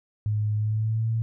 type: tone with pitch glide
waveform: sine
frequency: 106 to 112.95 Hz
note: G#2 to A2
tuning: +36 to +46 cents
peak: -22 dBFS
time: 0.26-1.22 s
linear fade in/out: 0 ms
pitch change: +110 cents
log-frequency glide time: 0.56-1.09 s
effects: none